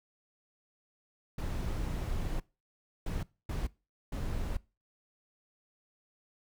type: noise bursts at uneven times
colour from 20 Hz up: brown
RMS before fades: -34 dBFS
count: 4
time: 1.38-2.4 / 3.06-3.23 / 3.49-3.67 / 4.12-4.57 s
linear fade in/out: 5 ms
effects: noise-tail reverb RT60 0.3 s tail -22 dB re dry